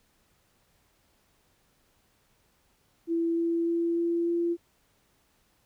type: tone with pitch steps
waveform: sine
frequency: 333.8 / 335.7 / 337.7 / 339.6 / 341.6 Hz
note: E4 / E4 / E4 / F4 / F4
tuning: +22 / +32 / +42 / -48 / -38 cents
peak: -24 dBFS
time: 3.07-4.57 s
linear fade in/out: 50 ms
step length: 300 ms
effects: pink hiss -68 dBFS RMS until 5.65 s